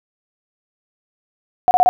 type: tone bursts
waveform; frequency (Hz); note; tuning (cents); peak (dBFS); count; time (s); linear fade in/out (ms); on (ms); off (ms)
sine; 728; F#5; -28; -8; 4; 1.68-1.89; 0; 30; 30
effects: none